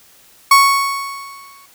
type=tone with exponential decay; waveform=35% pulse; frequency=1108.7 Hz; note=C#6; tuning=in tune; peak=-3 dBFS; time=0.51-1.66 s; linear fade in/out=5 ms; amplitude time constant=250 ms; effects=white hiss -48 dBFS RMS until 1.74 s